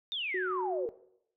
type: exponential sweep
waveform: sine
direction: down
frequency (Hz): 3729 to 440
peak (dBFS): -32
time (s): 0.12-0.89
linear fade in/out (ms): 0
type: tone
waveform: sine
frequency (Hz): 370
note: F#4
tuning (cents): 0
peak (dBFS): -31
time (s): 0.34-0.86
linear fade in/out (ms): 5
effects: noise-tail reverb RT60 0.7 s tail -17 dB re dry